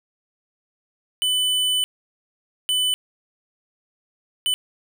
square tone bursts at uneven times, 3000 Hz, F#7, 23 cents sharp, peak -19 dBFS, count 3, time 1.22-1.84 / 2.69-2.94 / 4.46-4.54 s, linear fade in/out 0 ms, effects none

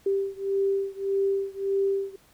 sine beating tone pair, 392 / 393.7 Hz, G4 / G4, 0 / +8 cents, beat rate 1.7 Hz, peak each -26 / -27 dBFS, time 0.06-2.16 s, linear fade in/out 5 ms, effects pink hiss -59 dBFS RMS until 2.33 s

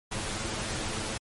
pink noise with comb filter, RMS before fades -33 dBFS, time 0.11-1.18 s, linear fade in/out 10 ms, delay 9.2 ms, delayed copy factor +0.55, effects MP3 48 kbps

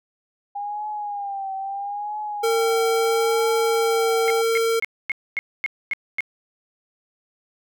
sine tone with vibrato, 808 Hz, G#5, 48 cents flat, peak -26 dBFS, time 0.55-4.42 s, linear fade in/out 10 ms, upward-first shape triangle, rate 0.76 Hz, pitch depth 87 cents each way
square tone, 455.7 Hz, A#4, 39 cents flat, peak -19 dBFS, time 2.43-4.8 s, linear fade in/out 10 ms
sine tone bursts, 2163 Hz, C#7, 43 cents flat, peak -20 dBFS, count 8, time 4.28-6.206 s, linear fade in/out 0 ms, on 22 ms, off 250 ms
effects none

